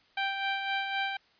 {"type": "tone with tremolo", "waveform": "15% pulse", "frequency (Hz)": 784, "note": "G5", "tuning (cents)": 0, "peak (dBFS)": -21, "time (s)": [0.17, 1.17], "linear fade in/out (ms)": 5, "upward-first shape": "sine", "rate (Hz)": 3.9, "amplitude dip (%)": 45, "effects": ["white hiss -64 dBFS RMS until 1.39 s", "resampled to 11025 Hz"]}